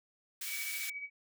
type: high-pass noise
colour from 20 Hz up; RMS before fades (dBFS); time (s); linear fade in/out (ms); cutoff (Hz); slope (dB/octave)
white; -40; 0.41-0.9; 5; 1600; 24
type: tone with tremolo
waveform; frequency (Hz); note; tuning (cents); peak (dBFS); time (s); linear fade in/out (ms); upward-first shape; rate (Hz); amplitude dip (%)
sine; 2272; C#7; +42; -37; 0.45-1.1; 50; sine; 14; 55
effects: none